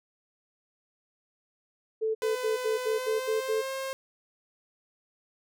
sine tone bursts, 440.2 Hz, A4, 1 cent sharp, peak -25 dBFS, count 8, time 2.01-3.62 s, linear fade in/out 20 ms, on 140 ms, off 70 ms
sawtooth tone with pitch glide, 504 to 534 Hz, B4 to C5, +35 to +35 cents, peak -28 dBFS, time 2.22-3.93 s, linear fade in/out 0 ms, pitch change +100 cents, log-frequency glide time 2.83-3.71 s
effects none

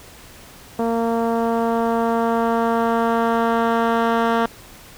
10% pulse tone with low-pass filter sweep, 230 Hz, A#3, 23 cents flat, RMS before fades -19 dBFS, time 0.79-4.46 s, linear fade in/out 2 ms, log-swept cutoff 680 to 2200 Hz, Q 0.76, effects pink hiss -43 dBFS RMS until 4.97 s

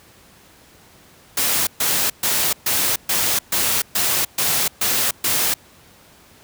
white noise bursts, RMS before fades -19 dBFS, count 10, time 1.37-5.54 s, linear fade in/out 5 ms, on 300 ms, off 130 ms, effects pink hiss -49 dBFS RMS until 6.43 s + high-pass 60 Hz 12 dB/octave

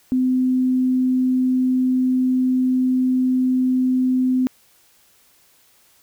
sine tone, 255.8 Hz, C4, 39 cents flat, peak -15 dBFS, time 0.12-4.47 s, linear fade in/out 0 ms, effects white hiss -56 dBFS RMS until 6.02 s

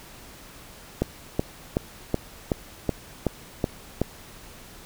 click train, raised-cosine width 2 ms, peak -8 dBFS, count 9, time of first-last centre 1.02-4.016 s, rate 2.67 Hz, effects pink hiss -46 dBFS RMS until 4.85 s

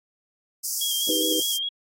pink high-pass noise, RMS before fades -28 dBFS, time 0.63-1.58 s, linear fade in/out 20 ms, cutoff 4900 Hz, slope 96 dB/octave
sine tone with vibrato, 3253 Hz, G#7, 37 cents flat, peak -25 dBFS, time 0.81-1.69 s, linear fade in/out 5 ms, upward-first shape square, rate 4.9 Hz, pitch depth 32 cents each way
sine chord, Eb augmented, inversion none, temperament equal with one note detuned, 316.2 / 392 / 493.9 Hz, Eb4 / G4 / B4, +28 / 0 / 0 cents, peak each -27 / -32 / -30 dBFS, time 1.09-1.4 s, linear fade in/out 2 ms
effects AAC 48 kbps

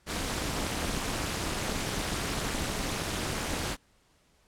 pink noise with amplitude modulation, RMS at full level -28 dBFS, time 0.06-3.77 s, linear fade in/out 50 ms, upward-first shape sine, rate 241 Hz, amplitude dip 90%, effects pink hiss -66 dBFS RMS until 4.47 s + low-pass 10000 Hz 12 dB/octave

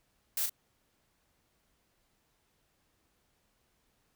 blue noise with echo, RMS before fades -32 dBFS, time 0.37-0.46 s, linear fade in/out 2 ms, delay 36 ms, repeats 1, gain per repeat -5 dB, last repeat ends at 0.496 s, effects pink hiss -74 dBFS RMS until 4.15 s

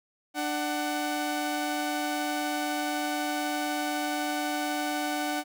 sawtooth tone pair together, 296.8 / 748 Hz, D4 / F#5, +18 / +19 cents, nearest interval octave + major third, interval 1601 cents, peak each -27 dBFS, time 0.34-5.44 s, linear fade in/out 50 ms, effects none

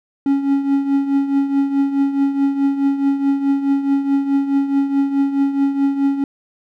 triangle tone with tremolo, 277.2 Hz, C#4, in tune, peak -9 dBFS, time 0.26-6.24 s, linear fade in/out 2 ms, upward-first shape triangle, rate 4.7 Hz, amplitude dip 70%, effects none

